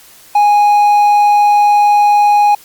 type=tone; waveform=triangle; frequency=827 Hz; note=G#5; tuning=8 cents flat; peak=-4 dBFS; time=0.35-2.55 s; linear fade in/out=5 ms; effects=white hiss -41 dBFS RMS until 2.64 s + Opus 48 kbps